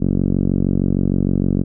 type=tone with low-pass filter; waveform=5% pulse; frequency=46.5 Hz; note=F#1; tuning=9 cents sharp; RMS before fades=-17 dBFS; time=0-1.64 s; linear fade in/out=20 ms; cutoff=230 Hz; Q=1.4; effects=none